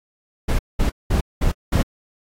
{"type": "noise bursts", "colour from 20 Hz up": "brown", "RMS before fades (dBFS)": -17, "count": 5, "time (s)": [0.48, 1.83], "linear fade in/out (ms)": 10, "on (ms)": 110, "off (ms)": 200, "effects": ["AAC 48 kbps"]}